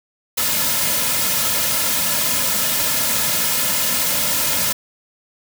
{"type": "noise with comb filter", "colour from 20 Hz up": "white", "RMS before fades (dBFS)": -19, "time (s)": [0.37, 4.73], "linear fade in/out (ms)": 10, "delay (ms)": 2.6, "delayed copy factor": -0.75, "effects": []}